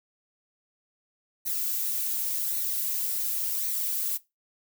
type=noise with flanger; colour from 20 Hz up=violet; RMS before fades=-29 dBFS; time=1.45-4.18 s; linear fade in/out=20 ms; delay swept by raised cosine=0.48 to 3.48 ms; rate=0.9 Hz; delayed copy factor=+0.5; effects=noise-tail reverb RT60 0.2 s tail -18 dB re dry